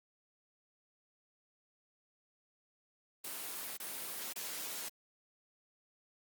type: noise bursts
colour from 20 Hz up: white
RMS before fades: -42 dBFS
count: 3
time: 3.24-4.888 s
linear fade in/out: 5 ms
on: 530 ms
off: 29 ms
effects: high-pass 200 Hz 12 dB/octave + Opus 24 kbps